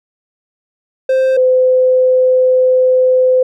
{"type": "tone pair in turn", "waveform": ["triangle", "sine"], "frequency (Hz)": [523.3, 511.3], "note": ["C5", "C5"], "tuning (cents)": [0, -40], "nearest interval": "unison", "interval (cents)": 40, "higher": "first", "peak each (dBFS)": -7, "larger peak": "neither", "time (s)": [[1.09, 1.37], [1.37, 3.43]], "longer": "second", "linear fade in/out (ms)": 5, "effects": []}